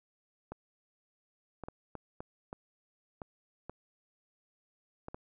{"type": "clicks", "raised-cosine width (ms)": 1, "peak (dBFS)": -27, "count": 10, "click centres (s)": [0.52, 1.637, 1.685, 1.953, 2.205, 2.529, 3.218, 3.696, 5.084, 5.145], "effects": []}